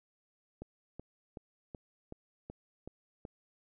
click train, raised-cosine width 2 ms, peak -30 dBFS, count 8, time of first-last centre 0.62-3.252 s, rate 2.66 Hz, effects none

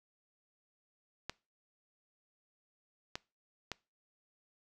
clicks, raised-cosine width 0.2 ms, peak -20 dBFS, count 3, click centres 1.296 / 3.155 / 3.717 s, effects noise-tail reverb RT60 0.3 s tail -23 dB re dry

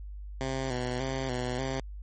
10% pulse tone with vibrato, 128.5 Hz, C3, 31 cents flat, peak -22 dBFS, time 0.41-1.8 s, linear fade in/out 0 ms, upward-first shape square, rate 1.7 Hz, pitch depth 56 cents each way, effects added 50 Hz sine -38 dBFS peak until 2.02 s + MP3 32 kbps

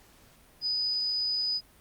sine tone, 4978 Hz, D#8, in tune, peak -26 dBFS, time 0.61-1.61 s, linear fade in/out 50 ms, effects pink hiss -58 dBFS RMS until 1.8 s + Opus 48 kbps

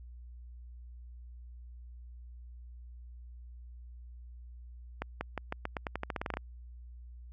accelerating click train, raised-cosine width 0.5 ms, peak -19 dBFS, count 16, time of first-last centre 5.02-6.371 s, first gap 190 ms, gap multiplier 0.88, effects added 60 Hz sine -46 dBFS peak until 7.32 s

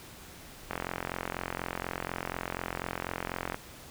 click train, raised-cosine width 0.5 ms, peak -17 dBFS, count 126, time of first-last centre 0.71-3.544 s, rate 44.1 Hz, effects pink hiss -49 dBFS RMS until 3.9 s

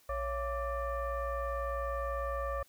sine tone with frequency modulation, 555 Hz, C#5, 2 cents sharp, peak -32 dBFS, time 0.09-2.63 s, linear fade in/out 5 ms, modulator 614 Hz, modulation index 1.3, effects white hiss -65 dBFS RMS until 2.68 s

